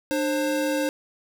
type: tone pair together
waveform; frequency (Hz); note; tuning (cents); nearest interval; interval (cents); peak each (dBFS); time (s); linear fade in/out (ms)
square; 299.7 / 532.3; D4 / C5; +35 / +30; minor seventh; 995; -26; 0.11-0.89; 0
effects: none